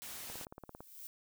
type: noise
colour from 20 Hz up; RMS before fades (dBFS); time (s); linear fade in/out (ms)
white; -46; 0.02-0.45; 0
type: click train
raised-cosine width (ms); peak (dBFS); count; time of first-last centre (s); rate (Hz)
1; -33; 10; 0.3-0.806; 17.8
type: noise with exponential growth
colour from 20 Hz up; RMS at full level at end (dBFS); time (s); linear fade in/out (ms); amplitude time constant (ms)
violet; -46; 0.42-1.07; 0; 140
effects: none